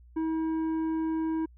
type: tone with tanh clipping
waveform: sine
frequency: 320.6 Hz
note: E4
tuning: 48 cents flat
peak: -28 dBFS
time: 0.16-1.46 s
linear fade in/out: 10 ms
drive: 8 dB
effects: added 60 Hz sine -51 dBFS peak until 1.57 s